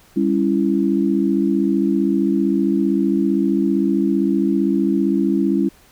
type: chord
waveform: sine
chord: C# diminished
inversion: second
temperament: just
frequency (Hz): 199.57 / 277.2 / 332.6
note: G3 / C#4 / E4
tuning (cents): +31 / 0 / +16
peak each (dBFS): -19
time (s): 0.16-5.69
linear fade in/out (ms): 10
effects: pink hiss -51 dBFS RMS until 5.91 s